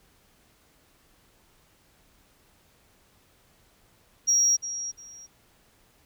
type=tone with echo; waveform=sine; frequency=5660 Hz; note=F8; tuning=22 cents sharp; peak=-17 dBFS; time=4.27-4.57 s; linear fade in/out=20 ms; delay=350 ms; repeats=2; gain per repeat=-13 dB; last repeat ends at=5.27 s; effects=tanh soft clip ceiling -15 dBFS + pink hiss -62 dBFS RMS until 6.05 s